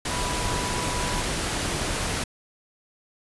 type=tone in noise; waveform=sine; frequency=984 Hz; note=B5; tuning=7 cents flat; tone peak=-32 dBFS; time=0.1-1.22 s; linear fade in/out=5 ms; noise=pink; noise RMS=-27 dBFS; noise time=0.05-2.24 s; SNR=-8 dB; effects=resampled to 24000 Hz